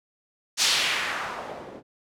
blue noise with low-pass filter sweep, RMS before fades -27 dBFS, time 0.57-1.83 s, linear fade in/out 50 ms, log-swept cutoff 5400 to 340 Hz, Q 1.4, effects none

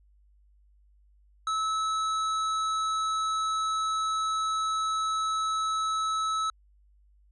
triangle tone with tanh clipping, 1300 Hz, E6, 24 cents flat, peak -28 dBFS, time 1.47-6.5 s, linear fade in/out 2 ms, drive 18 dB, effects added 50 Hz sine -58 dBFS peak until 7.31 s + resampled to 24000 Hz

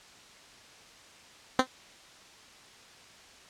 10% pulse tone with exponential decay, 258.3 Hz, C4, 22 cents flat, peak -8 dBFS, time 1.59-1.67 s, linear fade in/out 2 ms, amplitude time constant 16 ms, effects white hiss -53 dBFS RMS until 3.49 s + low-pass 6000 Hz 12 dB/octave

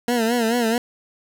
20% pulse tone with vibrato, 233.1 Hz, A#3, in tune, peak -13 dBFS, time 0.08-0.78 s, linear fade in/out 2 ms, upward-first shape sine, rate 4.6 Hz, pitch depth 91 cents each way, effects none

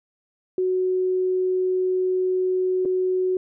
sine tone with dropouts, 370 Hz, F#4, in tune, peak -19 dBFS, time 0.58-3.37 s, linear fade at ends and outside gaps 2 ms, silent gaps 2.851-2.856 s, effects none

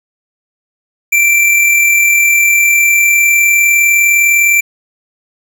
square tone with amplitude modulation, 2349 Hz, D7, in tune, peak -6 dBFS, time 1.12-4.61 s, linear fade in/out 10 ms, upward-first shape sine, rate 39.8 Hz, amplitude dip 30%, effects 7-bit

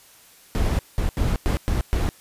brown noise bursts at uneven times, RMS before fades -21 dBFS, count 6, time 0.55-0.79 / 0.98-1.09 / 1.17-1.36 / 1.46-1.57 / 1.68-1.81 / 1.93-2.09 s, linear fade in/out 0 ms, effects white hiss -51 dBFS RMS until 2.2 s + resampled to 32000 Hz

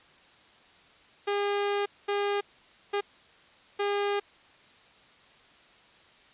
sawtooth tone bursts at uneven times, 405.9 Hz, G#4, 40 cents flat, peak -22 dBFS, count 4, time 1.27-1.86 / 2.08-2.41 / 2.93-3.01 / 3.79-4.2 s, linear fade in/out 10 ms, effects white hiss -57 dBFS RMS until 6.33 s + resampled to 8000 Hz

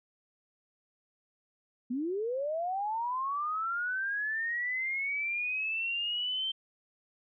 sine linear sweep, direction up, 232.3 to 3136 Hz, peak -30 dBFS, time 1.9-6.52 s, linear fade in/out 10 ms, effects none

